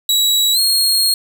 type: tone with pitch glide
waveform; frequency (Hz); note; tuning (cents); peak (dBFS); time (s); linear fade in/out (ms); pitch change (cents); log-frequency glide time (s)
sawtooth; 3889 to 4266; B7 to C8; -27 to +33; -9; 0.09-1.14; 2; +160; 0.53-0.59
effects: none